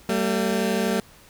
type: tone pair together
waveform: 20% pulse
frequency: 193.94 / 226.1 Hz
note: G3 / A3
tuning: -18 / +47 cents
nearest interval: minor third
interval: 265 cents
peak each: -19 dBFS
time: 0.09-1 s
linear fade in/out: 2 ms
effects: pink hiss -51 dBFS RMS until 1.29 s